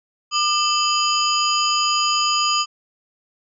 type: tone cluster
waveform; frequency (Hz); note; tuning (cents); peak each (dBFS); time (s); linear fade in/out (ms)
sine; 1201 / 2641 / 3061 / 4908 / 6790; D6 / E7 / G7 / D#8 / G#8; +38 / +3 / -42 / -25 / +37; -20 / -27 / -24 / -22 / -27; 0.31-2.66; 50
effects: none